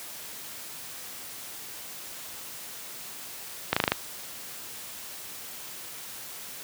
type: slowing click train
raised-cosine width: 0.3 ms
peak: -5 dBFS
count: 6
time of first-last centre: 3.73-3.92 s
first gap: 35 ms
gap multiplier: 1.04
effects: white hiss -41 dBFS RMS until 6.63 s + high-pass 80 Hz 12 dB/octave